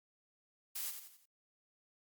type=noise with echo; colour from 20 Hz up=blue; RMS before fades=-40 dBFS; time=0.75-0.91 s; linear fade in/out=10 ms; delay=87 ms; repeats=4; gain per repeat=-7 dB; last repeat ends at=1.258 s; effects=Opus 48 kbps

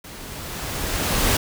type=noise with level ramp; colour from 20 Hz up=pink; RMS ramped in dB=-39 to -18 dBFS; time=0.04-1.37 s; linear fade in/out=5 ms; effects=none

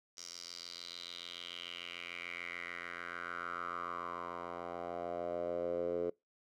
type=tone with band-pass filter sweep; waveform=10% pulse; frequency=86.8 Hz; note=F2; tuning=10 cents flat; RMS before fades=-42 dBFS; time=0.17-6.1 s; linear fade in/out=5 ms; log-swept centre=5700 to 450 Hz; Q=4.7; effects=noise-tail reverb RT60 0.2 s tail -24 dB re dry

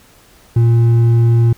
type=tone with hard clipping; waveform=triangle; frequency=116.54 Hz; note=A#2; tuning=in tune; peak=-9 dBFS; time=0.56-1.53 s; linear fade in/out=5 ms; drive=8 dB; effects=pink hiss -47 dBFS RMS until 1.57 s

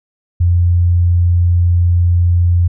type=tone; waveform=sine; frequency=87.31 Hz; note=F2; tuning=in tune; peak=-8 dBFS; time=0.4-2.68 s; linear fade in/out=10 ms; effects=none

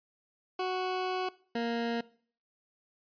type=tone pair in turn; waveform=20% pulse; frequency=370 / 233.5 Hz; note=F#4 / A#3; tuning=0 / +3 cents; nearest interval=minor sixth; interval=797 cents; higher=first; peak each=-25 dBFS; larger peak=neither; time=0.59-1.29 / 1.55-2.01 s; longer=first; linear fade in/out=5 ms; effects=noise-tail reverb RT60 0.5 s tail -21 dB re dry + resampled to 11025 Hz

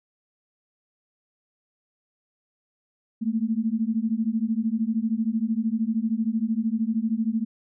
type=beating tone pair; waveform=sine; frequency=217.1 / 230.1 Hz; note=A3 / A#3; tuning=-23 / -22 cents; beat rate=13 Hz; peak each=-25 dBFS; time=3.21-7.45 s; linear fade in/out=20 ms; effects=none

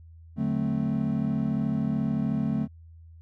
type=chord; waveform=triangle; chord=D dominant seventh; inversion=none; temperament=equal with one note detuned; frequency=146.83 / 185 / 218.7 / 261.6 Hz; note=D3 / F#3 / A3 / C4; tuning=0 / 0 / -10 / 0 cents; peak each=-28 / -31 / -25 / -30 dBFS; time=0.36-2.68 s; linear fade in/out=50 ms; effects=added 82 Hz sine -46 dBFS peak until 3.21 s

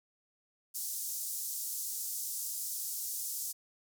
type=band-pass noise; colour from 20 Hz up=white; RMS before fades=-38 dBFS; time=0.74-3.53 s; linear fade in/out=20 ms; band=5600 to 16000 Hz; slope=24 dB/octave; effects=none

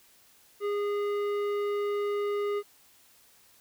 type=tone with tanh clipping; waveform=sine; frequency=410 Hz; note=G#4; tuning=22 cents flat; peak=-29 dBFS; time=0.6-2.63 s; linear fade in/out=50 ms; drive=13 dB; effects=white hiss -60 dBFS RMS until 3.6 s

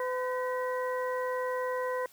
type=harmonic tone with a mistuned harmonic; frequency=506 Hz; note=B4; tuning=42 cents sharp; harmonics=1 / 2 / 3 / 4; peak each=-31 / -35 / -43 / -41 dBFS; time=0-2.06 s; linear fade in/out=2 ms; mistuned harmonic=4; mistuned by=-87 cents; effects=white hiss -58 dBFS RMS until 2.12 s

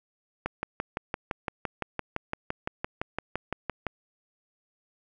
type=click train; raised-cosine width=0.5 ms; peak=-14 dBFS; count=21; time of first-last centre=0.46-3.867 s; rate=5.87 Hz; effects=none

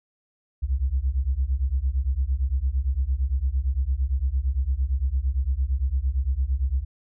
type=beating tone pair; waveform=sine; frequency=61.9 / 70.7 Hz; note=B1 / C#2; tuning=+5 / +35 cents; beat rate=8.8 Hz; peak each=-23 dBFS; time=0.62-6.85 s; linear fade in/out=20 ms; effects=tanh soft clip ceiling -15 dBFS

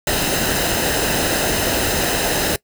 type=noise with comb filter; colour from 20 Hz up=pink; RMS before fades=-19 dBFS; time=0.07-2.56 s; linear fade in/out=2 ms; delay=0.88 ms; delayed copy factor=-0.55; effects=noise-tail reverb RT60 0.1 s tail -22 dB re dry

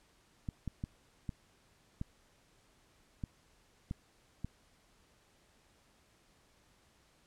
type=clicks; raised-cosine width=5 ms; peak=-25 dBFS; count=8; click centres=0.488 / 0.677 / 0.839 / 1.292 / 2.014 / 3.238 / 3.911 / 4.446 s; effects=pink hiss -68 dBFS RMS until 7.26 s + low-pass 10000 Hz 12 dB/octave

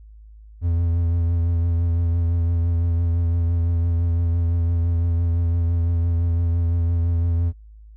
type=tone with vibrato; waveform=triangle; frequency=84.8 Hz; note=E2; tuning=50 cents sharp; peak=-15 dBFS; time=0.61-7.53 s; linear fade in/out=50 ms; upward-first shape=triangle; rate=5.9 Hz; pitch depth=32 cents each way; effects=added 53 Hz sine -41 dBFS peak until 7.96 s

